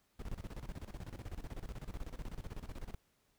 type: noise with tremolo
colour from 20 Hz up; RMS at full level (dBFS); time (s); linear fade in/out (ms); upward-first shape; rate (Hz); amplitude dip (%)
brown; -42; 0.19-2.95; 5; square; 16; 80
effects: pink hiss -75 dBFS RMS until 3.38 s